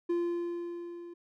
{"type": "tone with level ramp", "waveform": "triangle", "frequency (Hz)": 345.3, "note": "F4", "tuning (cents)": -20, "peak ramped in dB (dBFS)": [-24, -41], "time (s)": [0.09, 1.14], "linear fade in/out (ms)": 10, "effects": []}